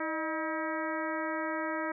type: harmonic tone with a mistuned harmonic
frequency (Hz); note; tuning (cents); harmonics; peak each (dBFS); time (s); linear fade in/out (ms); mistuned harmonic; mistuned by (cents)
320; D#4; +49; 1 / 2 / 3 / 4 / 5 / 6 / 7; -36 / -37 / -39 / -39 / -40 / -41 / -46; 0-1.92; 5; 2; -66
effects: none